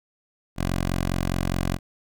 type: tone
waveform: 10% pulse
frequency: 44.85 Hz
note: F1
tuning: 47 cents sharp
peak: -15 dBFS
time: 0.56-1.79 s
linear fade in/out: 50 ms
effects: none